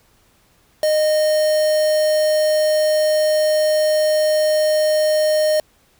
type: tone with quantisation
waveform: triangle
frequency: 615 Hz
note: D#5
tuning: 20 cents flat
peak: -12 dBFS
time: 0.83-5.6 s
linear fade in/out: 2 ms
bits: 4
effects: pink hiss -57 dBFS RMS until 5.99 s